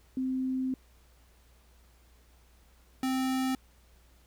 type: tone pair in turn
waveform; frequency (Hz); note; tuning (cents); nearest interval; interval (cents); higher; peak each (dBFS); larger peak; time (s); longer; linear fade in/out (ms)
sine / square; 260 / 261.1; C4 / C4; -11 / -3; unison; 8; second; -28; neither; 0.17-0.74 / 3.03-3.55; first; 2
effects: added 60 Hz sine -59 dBFS peak until 4.26 s + pink hiss -65 dBFS RMS until 4.26 s